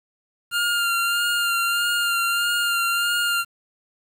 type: tone with vibrato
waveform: 25% pulse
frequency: 1400 Hz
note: F6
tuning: 4 cents sharp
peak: -16 dBFS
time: 0.51-3.45 s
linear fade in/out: 50 ms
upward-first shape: sine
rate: 1.6 Hz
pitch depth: 23 cents each way
effects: 8-bit

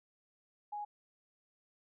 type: tone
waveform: sine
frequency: 830.6 Hz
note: G#5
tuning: in tune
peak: -38 dBFS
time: 0.72-0.85 s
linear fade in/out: 10 ms
effects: none

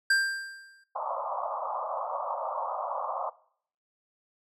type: tone with exponential decay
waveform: square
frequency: 1585 Hz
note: G6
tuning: 19 cents sharp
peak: -20 dBFS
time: 0.1-0.84 s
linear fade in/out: 5 ms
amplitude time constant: 160 ms
type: band-pass noise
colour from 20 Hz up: white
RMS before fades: -33 dBFS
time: 0.95-3.3 s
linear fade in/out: 10 ms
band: 540 to 1200 Hz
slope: 96 dB/octave
effects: noise-tail reverb RT60 0.6 s tail -21 dB re dry + low-pass 9000 Hz 12 dB/octave

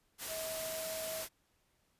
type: tone in noise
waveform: sine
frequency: 641 Hz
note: E5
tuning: 49 cents flat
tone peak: -40 dBFS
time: 0.27-1.25 s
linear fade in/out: 50 ms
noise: white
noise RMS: -41 dBFS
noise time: 0.18-1.29 s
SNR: -2 dB
effects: pink hiss -75 dBFS RMS until 1.99 s + resampled to 32000 Hz

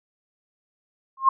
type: tone with exponential growth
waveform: sine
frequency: 1069 Hz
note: C6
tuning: 37 cents sharp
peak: -9 dBFS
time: 1.17-1.29 s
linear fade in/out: 5 ms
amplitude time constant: 25 ms
effects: none

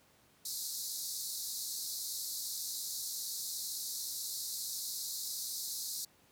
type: band-pass noise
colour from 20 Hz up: pink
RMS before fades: -40 dBFS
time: 0.45-6.05 s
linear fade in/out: 5 ms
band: 3900 to 16000 Hz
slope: 96 dB/octave
effects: pink hiss -66 dBFS RMS until 6.31 s + high-pass 80 Hz 12 dB/octave

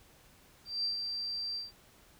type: tone with ADSR envelope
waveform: sine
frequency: 4699 Hz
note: D8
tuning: in tune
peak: -29 dBFS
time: 0.65-1.72 s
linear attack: 190 ms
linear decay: 120 ms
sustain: -5 dB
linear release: 160 ms
effects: pink hiss -61 dBFS RMS until 2.19 s

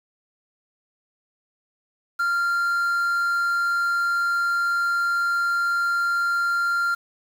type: tone with quantisation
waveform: triangle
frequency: 1389 Hz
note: F6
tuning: 10 cents flat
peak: -18 dBFS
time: 2.19-6.95 s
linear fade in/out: 10 ms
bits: 7
effects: none

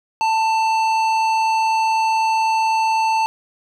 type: tone with tanh clipping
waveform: triangle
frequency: 888 Hz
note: A5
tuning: 16 cents sharp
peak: -17 dBFS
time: 0.21-3.26 s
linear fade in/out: 0 ms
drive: 17 dB
effects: none

